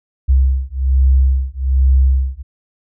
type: beating tone pair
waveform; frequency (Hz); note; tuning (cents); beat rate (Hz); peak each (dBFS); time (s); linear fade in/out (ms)
sine; 65.41 / 66.61; C2 / C2; 0 / +32; 1.2; -13; 0.28-2.43; 20
effects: none